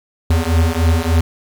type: beating tone pair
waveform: square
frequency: 80.6 / 84 Hz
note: E2 / E2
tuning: -38 / +33 cents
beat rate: 3.4 Hz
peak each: -16 / -16 dBFS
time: 0.3-1.21 s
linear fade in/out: 5 ms
effects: 8-bit